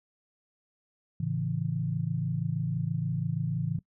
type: chord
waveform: sine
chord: A major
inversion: none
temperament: equal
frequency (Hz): 110 / 138.59 / 164.81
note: A2 / C#3 / E3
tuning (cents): 0 / 0 / 0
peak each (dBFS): -34 / -31 / -31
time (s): 1.2-3.79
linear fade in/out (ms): 5
effects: noise-tail reverb RT60 0.1 s tail -21 dB re dry